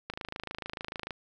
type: click train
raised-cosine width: 0.3 ms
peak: -20 dBFS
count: 28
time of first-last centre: 0.1-1.107 s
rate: 26.8 Hz
effects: none